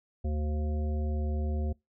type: harmonic tone with a mistuned harmonic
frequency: 75.1 Hz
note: D2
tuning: 39 cents sharp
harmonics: 1 / 3 / 5 / 7 / 9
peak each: -28 / -38 / -42 / -45 / -47 dBFS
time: 0.24-1.73 s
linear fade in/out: 10 ms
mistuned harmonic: 9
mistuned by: +48 cents
effects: noise-tail reverb RT60 0.2 s tail -25 dB re dry